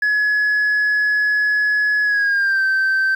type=tone with pitch glide; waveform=sine; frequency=1693 to 1552.5 Hz; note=G#6 to G6; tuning=+33 to -17 cents; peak=-12 dBFS; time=0.02-3.15 s; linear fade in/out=5 ms; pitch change=-150 cents; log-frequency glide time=2.03-2.64 s; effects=tanh soft clip ceiling -13 dBFS + 8-bit